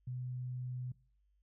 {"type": "tone", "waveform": "sine", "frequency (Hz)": 125.7, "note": "B2", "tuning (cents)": 31, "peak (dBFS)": -38, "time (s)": [0.07, 0.92], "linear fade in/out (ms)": 5, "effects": ["noise-tail reverb RT60 0.4 s tail -20 dB re dry", "added 50 Hz sine -70 dBFS peak until 1.42 s"]}